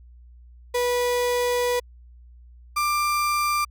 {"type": "tone pair in turn", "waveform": "35% pulse", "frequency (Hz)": [489.3, 1186.2], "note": ["B4", "D6"], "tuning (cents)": [-16, 17], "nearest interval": "octave + minor third", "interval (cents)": 1533, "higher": "second", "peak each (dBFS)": -19, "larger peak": "neither", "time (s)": [[0.74, 1.8], [2.76, 3.65]], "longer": "first", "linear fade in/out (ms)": 10, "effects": ["added 60 Hz sine -45 dBFS peak until 3.7 s"]}